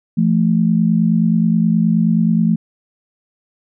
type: tone pair together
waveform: sine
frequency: 170.54 / 220 Hz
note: F3 / A3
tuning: -41 / 0 cents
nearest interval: major third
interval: 441 cents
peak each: -14 dBFS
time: 0.17-2.56 s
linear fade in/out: 10 ms
effects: none